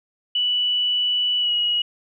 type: tone with pitch glide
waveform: sine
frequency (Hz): 2960 to 2904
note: F#7 to F#7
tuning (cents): 0 to -33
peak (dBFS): -18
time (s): 0.35-1.82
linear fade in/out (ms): 5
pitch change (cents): -33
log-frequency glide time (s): 1.39-1.52
effects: none